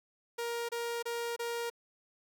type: tone bursts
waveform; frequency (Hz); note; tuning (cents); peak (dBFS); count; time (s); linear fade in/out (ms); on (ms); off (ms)
sawtooth; 470; A#4; +14; -30; 4; 0.38-1.701; 10; 310; 27
effects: none